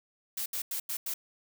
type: noise bursts at uneven times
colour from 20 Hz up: blue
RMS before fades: -34 dBFS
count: 5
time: 0.37-0.46 / 0.53-0.62 / 0.71-0.8 / 0.89-0.97 / 1.06-1.14 s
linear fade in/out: 5 ms
effects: none